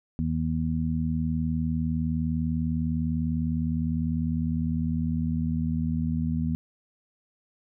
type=harmonic tone; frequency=79.9 Hz; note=D#2; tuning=47 cents sharp; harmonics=1 / 2 / 3; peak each=-30 / -28 / -28 dBFS; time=0.19-6.55 s; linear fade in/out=0 ms; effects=none